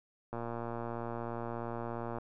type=click train; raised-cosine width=1 ms; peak=-25 dBFS; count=218; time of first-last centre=0.33-2.185 s; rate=117 Hz; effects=none